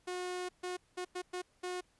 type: tone bursts at uneven times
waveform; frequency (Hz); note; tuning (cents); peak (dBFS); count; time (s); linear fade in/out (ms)
sawtooth; 361.8; F#4; -39; -33; 6; 0.07-0.49 / 0.63-0.77 / 0.97-1.05 / 1.15-1.22 / 1.33-1.42 / 1.63-1.81; 10
effects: pink hiss -71 dBFS RMS until 1.99 s + resampled to 24000 Hz